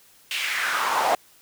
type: noise with high-pass filter sweep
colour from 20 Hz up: brown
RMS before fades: -24 dBFS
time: 0.31-1.15 s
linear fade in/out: 2 ms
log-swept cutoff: 2900 to 680 Hz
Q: 3
effects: white hiss -55 dBFS RMS until 1.41 s

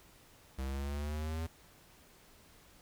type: exponential sweep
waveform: square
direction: up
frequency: 65.41 to 82.3 Hz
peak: -36 dBFS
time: 0.58-1.47 s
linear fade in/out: 10 ms
effects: pink hiss -61 dBFS RMS until 2.81 s

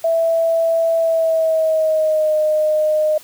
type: tone with pitch glide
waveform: sine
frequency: 659.3 to 615.1 Hz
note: E5 to D#5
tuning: 0 to -20 cents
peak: -13 dBFS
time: 0.04-3.18 s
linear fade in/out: 5 ms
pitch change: -120 cents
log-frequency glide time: 0.97-2.36 s
effects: white hiss -43 dBFS RMS until 3.23 s

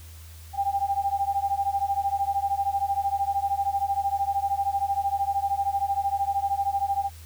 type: beating tone pair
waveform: sine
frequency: 789 / 802 Hz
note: G5 / G5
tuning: +11 / +39 cents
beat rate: 13 Hz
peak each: -26 dBFS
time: 0.53-7.1 s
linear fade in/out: 50 ms
effects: added 81 Hz sine -42 dBFS peak until 7.25 s + white hiss -51 dBFS RMS until 7.25 s

